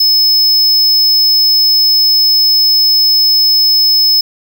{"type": "tone", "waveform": "square", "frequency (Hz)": 5200, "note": "E8", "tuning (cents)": -24, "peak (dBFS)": -7, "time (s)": [0, 4.21], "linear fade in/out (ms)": 5, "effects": []}